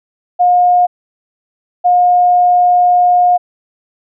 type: tone pair in turn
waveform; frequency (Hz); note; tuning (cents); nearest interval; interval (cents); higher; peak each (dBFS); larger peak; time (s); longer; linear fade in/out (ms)
sine; 715 / 715; F5 / F5; +41 / +41; unison; 0; neither; -6; neither; 0.39-0.87 / 1.84-3.38; second; 20
effects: none